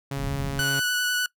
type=tone; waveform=sawtooth; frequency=138.59 Hz; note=C#3; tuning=in tune; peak=-24 dBFS; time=0.11-0.8 s; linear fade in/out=5 ms
type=low-pass noise; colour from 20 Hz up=pink; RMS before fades=-32 dBFS; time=0.17-0.6 s; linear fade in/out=2 ms; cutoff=240 Hz; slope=96 dB/octave
type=tone with vibrato; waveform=sawtooth; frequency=1480 Hz; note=F#6; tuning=in tune; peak=-19 dBFS; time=0.59-1.26 s; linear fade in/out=2 ms; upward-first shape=square; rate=10 Hz; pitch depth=10 cents each way
effects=noise-tail reverb RT60 0.1 s tail -21 dB re dry

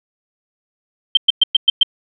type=tone bursts; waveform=sine; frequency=3136 Hz; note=G7; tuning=in tune; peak=-6 dBFS; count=6; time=1.15-1.832 s; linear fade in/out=5 ms; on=22 ms; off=110 ms; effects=none

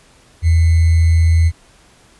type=tone with sample-and-hold; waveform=sine; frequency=82.41 Hz; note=E2; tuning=in tune; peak=-8 dBFS; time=0.42-1.52 s; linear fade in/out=50 ms; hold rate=2100 Hz; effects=pink hiss -49 dBFS RMS until 2.19 s + resampled to 24000 Hz

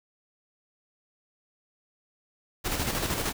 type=noise with tremolo; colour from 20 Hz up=pink; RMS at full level=-28 dBFS; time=2.64-3.33 s; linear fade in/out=20 ms; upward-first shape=square; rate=13 Hz; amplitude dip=40%; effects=none

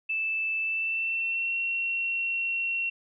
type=tone with pitch glide; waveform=sine; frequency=2637 to 2727 Hz; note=E7 to F7; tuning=0 to -42 cents; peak=-26 dBFS; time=0.09-2.9 s; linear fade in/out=10 ms; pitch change=+58 cents; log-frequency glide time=0.61-1.55 s; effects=none

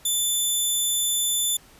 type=tone; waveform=10% pulse; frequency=3520 Hz; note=A7; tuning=in tune; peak=-13 dBFS; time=0.05-1.57 s; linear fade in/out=5 ms; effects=pink hiss -52 dBFS RMS until 1.79 s + resampled to 32000 Hz

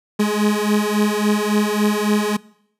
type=beating tone pair; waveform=30% pulse; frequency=207.7 / 211.3 Hz; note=G#3 / G#3; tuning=0 / +30 cents; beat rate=3.6 Hz; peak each=-16 dBFS; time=0.19-2.37 s; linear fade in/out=10 ms; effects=noise-tail reverb RT60 0.7 s tail -22 dB re dry + resampled to 32000 Hz

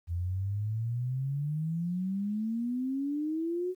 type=exponential sweep; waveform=sine; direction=up; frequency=83.7 to 373 Hz; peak=-29 dBFS; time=0.07-3.75 s; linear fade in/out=50 ms; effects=11-bit

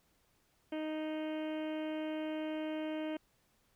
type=harmonic tone; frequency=310.7 Hz; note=D#4; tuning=2 cents flat; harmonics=1 / 2 / 3 / 4 / 5 / 6 / 7 / 8 / 9 / 10; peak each=-37 / -41 / -51 / -58 / -54 / -58 / -55 / -57 / -57 / -56 dBFS; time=0.72-3.17 s; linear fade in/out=5 ms; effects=pink hiss -73 dBFS RMS until 3.75 s

